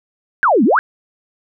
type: exponential two-way sweep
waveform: sine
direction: down then up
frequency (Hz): 1685 to 196.8 to 1685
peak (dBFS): -9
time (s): 0.43-0.79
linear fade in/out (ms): 0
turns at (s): 0.64
effects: none